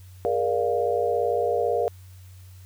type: chord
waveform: sine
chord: Bb dominant seventh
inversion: third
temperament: equal with one note detuned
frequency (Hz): 415.3 / 473.2 / 587.3 / 698.5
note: Ab4 / Bb4 / D5 / F5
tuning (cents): 0 / +26 / 0 / 0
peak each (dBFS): -28 / -24 / -28 / -27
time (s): 0.25-1.88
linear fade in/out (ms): 0
effects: added 92 Hz sine -43 dBFS peak until 2.65 s + white hiss -57 dBFS RMS until 2.65 s